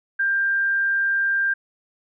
sine tone, 1590 Hz, G6, 24 cents sharp, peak -18 dBFS, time 0.19-1.54 s, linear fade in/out 10 ms, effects none

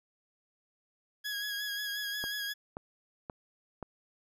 20% pulse tone with vibrato, 1661.2 Hz, G#6, in tune, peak -29 dBFS, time 1.24-2.54 s, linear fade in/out 20 ms, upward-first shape sine, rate 5.6 Hz, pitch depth 30 cents each way
click train, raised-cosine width 1 ms, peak -25 dBFS, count 4, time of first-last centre 2.24-3.827 s, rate 1.89 Hz
effects none

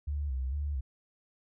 sine tone with vibrato, 68.7 Hz, C#2, 15 cents flat, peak -30 dBFS, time 0.07-0.81 s, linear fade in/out 10 ms, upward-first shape square, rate 2.2 Hz, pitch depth 98 cents each way, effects none

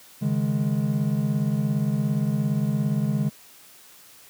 triangle chord, C# suspended second, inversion none, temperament just, 138.59 / 155.92 / 207.9 Hz, C#3 / D#3 / G#3, 0 / +4 / +2 cents, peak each -23 / -24 / -23 dBFS, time 0.21-3.3 s, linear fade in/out 20 ms, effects white hiss -50 dBFS RMS until 4.29 s + high-pass 80 Hz 12 dB/octave

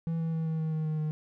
triangle tone with pitch steps, 164.81 / 163.2 / 161.6 / 160.03 / 158.46 / 156.91 / 155.38 / 153.86 Hz, E3 / E3 / E3 / D#3 / D#3 / D#3 / D#3 / D#3, 0 / -17 / -34 / +49 / +32 / +15 / -2 / -19 cents, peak -26 dBFS, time 0.07-1.11 s, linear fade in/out 0 ms, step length 130 ms, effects none

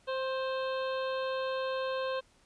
harmonic tone with a mistuned harmonic, 524 Hz, C5, 2 cents sharp, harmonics 1 / 2 / 3 / 5 / 6 / 7 / 8, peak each -32 / -38 / -42 / -46 / -48 / -49 / -50 dBFS, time 0.07-2.21 s, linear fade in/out 20 ms, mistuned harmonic 2, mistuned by +16 cents, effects pink hiss -65 dBFS RMS until 2.45 s + resampled to 22050 Hz

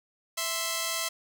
5% pulse tone pair together, 659.3 / 1046.5 Hz, E5 / C6, 0 / 0 cents, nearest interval minor sixth, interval 800 cents, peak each -20 / -20 dBFS, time 0.37-1.09 s, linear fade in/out 10 ms, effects none

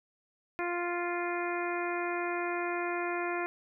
harmonic tone, 349.2 Hz, F4, in tune, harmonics 1 / 2 / 3 / 4 / 5 / 6 / 7, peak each -34 / -37 / -39 / -40 / -41 / -42 / -42 dBFS, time 0.59-3.46 s, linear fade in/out 0 ms, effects none

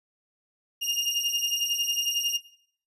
30% pulse beating tone pair, 2823 / 2834 Hz, F7 / F7, +18 / +25 cents, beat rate 11 Hz, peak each -26 dBFS, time 0.81-2.38 s, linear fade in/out 20 ms, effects noise-tail reverb RT60 0.6 s tail -17 dB re dry + resampled to 32000 Hz

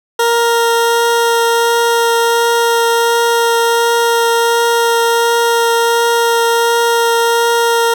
20% pulse tone with vibrato, 466.2 Hz, A#4, in tune, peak -5 dBFS, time 0.19-7.94 s, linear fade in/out 5 ms, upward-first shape triangle, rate 1.4 Hz, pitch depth 8 cents each way, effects none

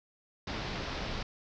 pink low-pass noise, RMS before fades -37 dBFS, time 0.47-1.23 s, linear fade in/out 5 ms, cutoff 5400 Hz, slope 48 dB/octave, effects none

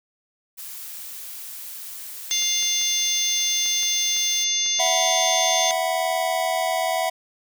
blue noise, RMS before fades -36 dBFS, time 0.57-4.45 s, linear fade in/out 20 ms
harmonic tone, 700 Hz, F5, 4 cents sharp, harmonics 3 / 4 / 5 / 6 / 7 / 8 / 9, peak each -32 / -33 / -24 / -34 / -34 / -35 / -23 dBFS, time 2.31-5.71 s, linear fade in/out 0 ms
clicks, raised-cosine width 0.3 ms, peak -25 dBFS, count 9, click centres 2.423 / 2.627 / 2.814 / 3.66 / 3.831 / 4.165 / 4.662 / 4.79 / 4.864 s
square chord, E suspended second, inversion none, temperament equal, 659.3 / 740 / 987.8 Hz, E5 / F#5 / B5, 0 / 0 / 0 cents, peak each -25 / -25 / -31 dBFS, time 4.79-7.1 s, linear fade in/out 10 ms
effects none

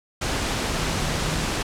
sine tone in noise, 155.56 Hz, D#3, in tune, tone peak -31 dBFS, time 0.74-1.45 s, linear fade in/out 10 ms, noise pink, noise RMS -25 dBFS, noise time 0.21-1.63 s, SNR -9 dB, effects low-pass 8000 Hz 12 dB/octave

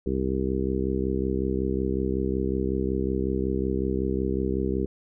harmonic tone, 65.41 Hz, C2, in tune, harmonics 1 / 2 / 3 / 4 / 5 / 6 / 7, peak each -30 / -35 / -30 / -33 / -31 / -29 / -35 dBFS, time 0.06-4.86 s, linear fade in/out 5 ms, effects none

